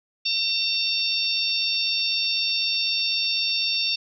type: harmonic tone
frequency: 908 Hz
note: A#5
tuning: 46 cents flat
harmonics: 3 / 4 / 5 / 6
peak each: -27 / -27 / -27 / -27 dBFS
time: 0.25-3.96 s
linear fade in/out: 10 ms
effects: none